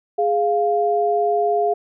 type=tone pair together; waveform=sine; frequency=415.3 / 698.5 Hz; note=G#4 / F5; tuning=0 / 0 cents; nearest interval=major sixth; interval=900 cents; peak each=-19 / -18 dBFS; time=0.18-1.74 s; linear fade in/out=10 ms; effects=none